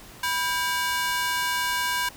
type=ring-modulated tone; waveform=sawtooth; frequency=1290 Hz; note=E6; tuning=38 cents flat; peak=-17 dBFS; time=0.23-2.09 s; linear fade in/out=5 ms; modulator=305 Hz; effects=pink hiss -46 dBFS RMS until 2.16 s